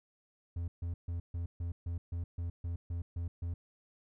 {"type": "tone bursts", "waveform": "triangle", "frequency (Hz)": 85.6, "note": "F2", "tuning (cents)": -34, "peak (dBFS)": -32, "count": 12, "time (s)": [0.56, 3.54], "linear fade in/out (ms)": 5, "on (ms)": 120, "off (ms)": 140, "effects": []}